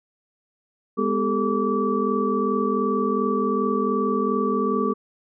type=tone cluster; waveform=sine; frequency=205.9 / 250.4 / 400 / 442.7 / 1155 Hz; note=G#3 / B3 / G4 / A4 / D6; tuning=-15 / +24 / +35 / +11 / -29 cents; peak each=-26 dBFS; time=0.97-4.94 s; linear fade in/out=20 ms; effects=none